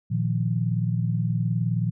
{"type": "chord", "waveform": "sine", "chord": "Bb suspended fourth", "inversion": "none", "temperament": "equal", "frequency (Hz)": [116.54, 155.56, 174.61], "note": ["Bb2", "Eb3", "F3"], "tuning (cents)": [0, 0, 0], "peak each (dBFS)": [-24, -28, -27], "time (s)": [0.1, 1.91], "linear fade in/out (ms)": 20, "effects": []}